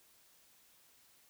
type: silence
effects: white hiss -66 dBFS RMS until 1.29 s